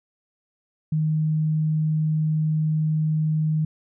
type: tone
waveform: sine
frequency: 155.56 Hz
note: D#3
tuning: in tune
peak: -19 dBFS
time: 0.92-3.65 s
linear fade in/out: 5 ms
effects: none